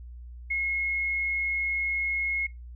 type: tone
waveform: sine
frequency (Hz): 2166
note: C#7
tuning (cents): -41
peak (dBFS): -25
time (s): 0.5-2.47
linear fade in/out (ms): 10
effects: noise-tail reverb RT60 0.2 s tail -20 dB re dry + added 60 Hz sine -40 dBFS peak until 2.75 s